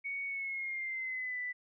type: tone with pitch glide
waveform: sine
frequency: 2229 to 1985.8 Hz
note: C#7 to B6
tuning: +9 to +9 cents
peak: -35 dBFS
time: 0.04-1.53 s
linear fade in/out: 20 ms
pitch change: -200 cents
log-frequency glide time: 0.26-1.4 s
effects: none